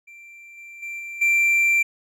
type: tone with level steps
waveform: triangle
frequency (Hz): 2356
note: D7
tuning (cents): +5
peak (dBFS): -40 / -37 / -28 / -30 / -14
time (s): 0.07-1.83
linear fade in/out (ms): 10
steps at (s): 0.57 / 0.82 / 0.99 / 1.21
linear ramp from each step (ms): 10
effects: none